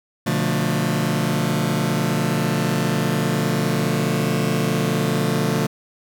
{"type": "chord", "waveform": "sawtooth", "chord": "B half-diminished seventh", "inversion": "none", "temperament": "just", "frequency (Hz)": [123.47, 148.16, 177.8, 222.2], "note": ["B2", "D3", "F3", "A3"], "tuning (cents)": [0, 16, 31, 17], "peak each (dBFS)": [-22, -19, -20, -20], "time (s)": [0.26, 5.67], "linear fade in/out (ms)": 10, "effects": []}